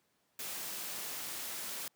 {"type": "noise", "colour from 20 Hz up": "white", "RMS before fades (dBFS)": -41, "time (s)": [0.39, 1.88], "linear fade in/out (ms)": 2, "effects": ["pink hiss -75 dBFS RMS until 1.95 s", "high-pass 150 Hz 12 dB/octave"]}